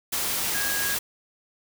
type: tone in noise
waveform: sine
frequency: 1643 Hz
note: G#6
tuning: 19 cents flat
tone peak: -29 dBFS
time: 0.54-0.95 s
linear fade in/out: 10 ms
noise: white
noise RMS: -27 dBFS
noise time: 0.12-0.99 s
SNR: -5 dB
effects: none